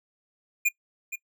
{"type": "tone with echo", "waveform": "square", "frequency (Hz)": 2422, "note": "D#7", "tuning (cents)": -47, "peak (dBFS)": -20, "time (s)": [0.65, 0.69], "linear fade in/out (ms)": 10, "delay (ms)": 470, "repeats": 1, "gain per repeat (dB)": -11, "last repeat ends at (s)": 1.16, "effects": ["noise-tail reverb RT60 0.1 s tail -21 dB re dry"]}